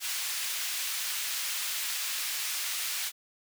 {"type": "high-pass noise", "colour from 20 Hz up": "pink", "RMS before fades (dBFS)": -33, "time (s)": [0, 3.12], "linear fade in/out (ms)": 50, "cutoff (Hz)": 2300, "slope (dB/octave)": 12, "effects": []}